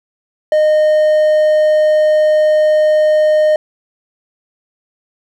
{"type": "tone", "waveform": "triangle", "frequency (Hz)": 614, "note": "D#5", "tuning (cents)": -23, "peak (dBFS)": -6, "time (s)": [0.52, 3.56], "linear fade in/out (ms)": 2, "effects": []}